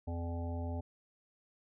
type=harmonic tone; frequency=85 Hz; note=F2; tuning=46 cents flat; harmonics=1 / 3 / 5 / 7 / 9 / 10; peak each=-36 / -43 / -50 / -47 / -50 / -53 dBFS; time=0.07-0.81 s; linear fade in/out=10 ms; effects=none